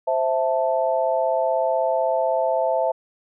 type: chord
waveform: sine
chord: A minor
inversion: first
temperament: equal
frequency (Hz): 523.3 / 659.3 / 880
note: C5 / E5 / A5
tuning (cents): 0 / 0 / 0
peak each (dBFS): -23 / -21 / -25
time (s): 0.07-2.92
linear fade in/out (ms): 10
effects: none